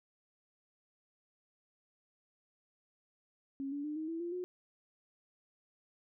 sine tone with pitch steps, 273.7 / 286.6 / 300.2 / 314.4 / 329.3 / 344.8 / 361.1 Hz, C#4 / D4 / D4 / D#4 / E4 / F4 / F#4, -22 / -42 / +38 / +18 / -2 / -22 / -42 cents, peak -36 dBFS, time 3.6-4.44 s, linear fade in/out 0 ms, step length 120 ms, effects none

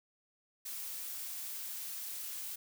blue noise, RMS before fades -42 dBFS, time 0.65-2.56 s, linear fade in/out 10 ms, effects none

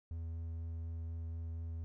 triangle tone with vibrato, 82.41 Hz, E2, in tune, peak -37 dBFS, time 0.11-1.84 s, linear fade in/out 0 ms, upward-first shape sine, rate 4.1 Hz, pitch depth 8 cents each way, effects none

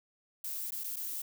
violet noise with dropouts, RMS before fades -38 dBFS, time 0.44-1.22 s, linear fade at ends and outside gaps 5 ms, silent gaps 0.707-0.72 / 0.837-0.841 / 0.96-0.966 s, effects none

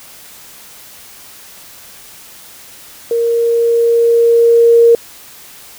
sine tone with level ramp, 466.2 Hz, A#4, in tune, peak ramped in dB -11 to -3 dBFS, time 3.11-4.95 s, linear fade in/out 2 ms, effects white hiss -37 dBFS RMS until 5.78 s

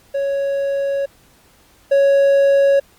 triangle tone pair in turn, 555 / 555 Hz, C#5 / C#5, +2 / +2 cents, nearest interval unison, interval 0 cents, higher neither, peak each -15 / -8 dBFS, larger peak second, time 0.14-1.06 / 1.91-2.8 s, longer first, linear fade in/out 10 ms, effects pink hiss -52 dBFS RMS until 2.98 s + Opus 48 kbps

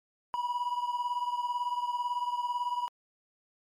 triangle beating tone pair, 970 / 988 Hz, B5 / B5, -31 / 0 cents, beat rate 18 Hz, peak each -29 / -33 dBFS, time 0.34-2.88 s, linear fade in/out 0 ms, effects MP3 64 kbps

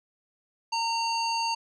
square tone with low-pass filter, 918 Hz, A#5, 27 cents flat, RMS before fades -28 dBFS, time 0.72-1.55 s, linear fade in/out 10 ms, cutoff 5300 Hz, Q 4.6, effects none

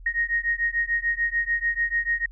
sine beating tone pair, 1864.7 / 1871.5 Hz, A#6 / A#6, 0 / +6 cents, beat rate 6.8 Hz, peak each -25 dBFS, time 0.06-2.26 s, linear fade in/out 5 ms, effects added 41 Hz sine -40 dBFS peak until 2.31 s

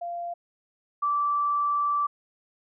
sine tone pair in turn, 692 / 1163.8 Hz, F5 / D6, -16 / -16 cents, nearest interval major sixth, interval 900 cents, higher second, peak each -30 / -22 dBFS, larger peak second, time 0.01-0.34 / 1.02-2.07 s, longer second, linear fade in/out 10 ms, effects none

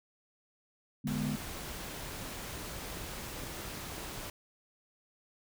sine chord, G# diminished, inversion second, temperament equal, 146.83 / 207.7 / 246.9 Hz, D3 / G#3 / B3, 0 / 0 / 0 cents, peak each -36 / -35 / -36 dBFS, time 1.04-1.36 s, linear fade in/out 10 ms
pink noise, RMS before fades -42 dBFS, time 1.07-4.3 s, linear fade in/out 2 ms
clicks, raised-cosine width 2 ms, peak -30 dBFS, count 3, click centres 2.972 / 3.436 / 3.981 s
effects none

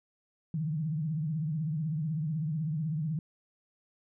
sine tone with vibrato, 155.56 Hz, D#3, in tune, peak -29 dBFS, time 0.54-3.19 s, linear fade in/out 2 ms, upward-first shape triangle, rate 16 Hz, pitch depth 160 cents each way, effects none

